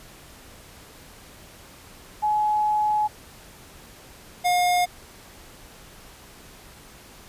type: tone pair in turn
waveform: sine / square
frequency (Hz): 847 / 714.7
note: G#5 / F5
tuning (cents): +34 / +40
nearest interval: minor third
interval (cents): 294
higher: first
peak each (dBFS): -19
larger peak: neither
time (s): 2.22-3.08 / 4.44-4.86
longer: first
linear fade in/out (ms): 20
effects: pink hiss -47 dBFS RMS until 7.28 s + resampled to 32000 Hz